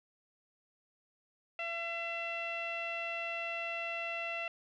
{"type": "tone with low-pass filter", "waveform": "sawtooth", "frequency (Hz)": 675, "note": "E5", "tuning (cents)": 41, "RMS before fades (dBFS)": -38, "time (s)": [1.59, 4.48], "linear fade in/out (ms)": 2, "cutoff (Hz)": 2600, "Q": 7.1, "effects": []}